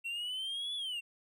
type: linear two-way sweep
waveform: triangle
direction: up then down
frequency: 2705 to 3458 to 2705 Hz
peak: -34 dBFS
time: 0.04-1.01 s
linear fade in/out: 20 ms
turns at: 0.75 s
effects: none